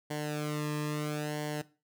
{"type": "tone with flanger", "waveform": "sawtooth", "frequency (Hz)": 150, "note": "D3", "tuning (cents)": 37, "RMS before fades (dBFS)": -34, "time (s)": [0.1, 1.62], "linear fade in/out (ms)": 10, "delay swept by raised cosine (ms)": [0.79, 1.38], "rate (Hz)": 0.75, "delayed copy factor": -0.85, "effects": ["noise-tail reverb RT60 0.3 s tail -17 dB re dry"]}